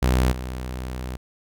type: tone with level steps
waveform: sawtooth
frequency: 63.1 Hz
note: B1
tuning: 38 cents sharp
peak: -13 / -25 dBFS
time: 0.02-1.17 s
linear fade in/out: 10 ms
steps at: 0.31 s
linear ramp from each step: 20 ms
effects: none